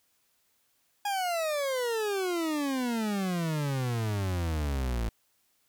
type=exponential sweep; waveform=40% pulse; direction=down; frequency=828 to 54.5 Hz; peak=-27 dBFS; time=1.05-5.09 s; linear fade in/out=5 ms; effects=white hiss -71 dBFS RMS until 5.68 s